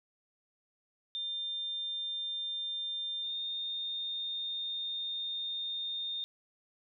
sine tone with pitch glide, 3600 to 3646 Hz, A7 to A#7, +39 to -39 cents, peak -34 dBFS, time 1.15-6.24 s, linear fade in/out 0 ms, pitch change +22 cents, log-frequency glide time 3.21-3.34 s, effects none

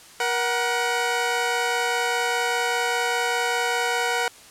15% pulse tone pair together, 475 / 745 Hz, A#4 / F#5, +33 / +12 cents, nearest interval minor sixth, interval 779 cents, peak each -18 dBFS, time 0.2-4.28 s, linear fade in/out 2 ms, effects white hiss -47 dBFS RMS until 4.5 s + low-pass 10000 Hz 12 dB/octave

